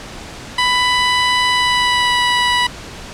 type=tone with pitch glide; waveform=15% pulse; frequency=993 to 980.5 Hz; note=B5 to B5; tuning=+9 to -13 cents; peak=-6 dBFS; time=0.58-2.67 s; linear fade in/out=5 ms; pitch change=-22 cents; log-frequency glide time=1.49-2.19 s; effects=pink hiss -32 dBFS RMS until 3.13 s + low-pass 7000 Hz 12 dB/octave